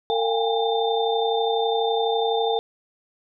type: tone cluster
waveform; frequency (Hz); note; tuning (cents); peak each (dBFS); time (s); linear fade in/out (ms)
sine; 453.8 / 698 / 793 / 825 / 3587; A#4 / F5 / G5 / G#5 / A7; -47 / -1 / +20 / -12 / +33; -22 / -29 / -27 / -28 / -30; 0.1-2.59; 0
effects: none